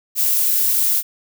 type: noise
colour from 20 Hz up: violet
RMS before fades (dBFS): -17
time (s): 0.15-1.03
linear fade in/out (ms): 50
effects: none